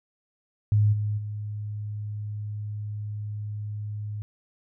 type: tone with level steps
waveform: sine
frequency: 104.9 Hz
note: G#2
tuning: 18 cents sharp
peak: -17 / -24 / -30 dBFS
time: 0.72-4.22 s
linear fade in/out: 0 ms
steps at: 0.92 / 1.17 s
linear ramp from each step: 20 ms
effects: none